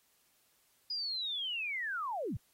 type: linear sweep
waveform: sine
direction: down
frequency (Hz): 4971 to 66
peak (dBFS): -34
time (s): 0.9-2.37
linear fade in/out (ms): 5
effects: white hiss -71 dBFS RMS until 2.53 s + AAC 48 kbps

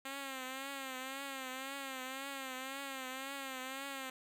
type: tone with vibrato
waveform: 5% pulse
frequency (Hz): 267.1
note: C4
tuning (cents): +36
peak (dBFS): -30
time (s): 0.05-4.1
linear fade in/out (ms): 5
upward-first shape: triangle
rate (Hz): 1.9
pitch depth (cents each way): 78
effects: none

